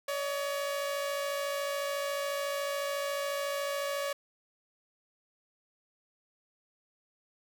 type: tone pair together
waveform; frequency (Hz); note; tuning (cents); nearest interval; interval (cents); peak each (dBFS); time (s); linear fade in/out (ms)
sawtooth; 565 / 619; C#5 / D#5; +33 / -9; major second; 158; -28 / -37; 0.08-4.13; 5
effects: none